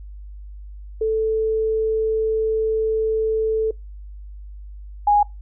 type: tone pair in turn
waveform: sine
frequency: 440 / 825.6 Hz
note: A4 / G#5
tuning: 0 / -10 cents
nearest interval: major seventh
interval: 1090 cents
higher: second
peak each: -17 / -12 dBFS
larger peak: second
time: 1.01-3.71 / 5.07-5.23 s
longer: first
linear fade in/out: 5 ms
effects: noise-tail reverb RT60 0.2 s tail -24 dB re dry + added 50 Hz sine -34 dBFS peak until 5.41 s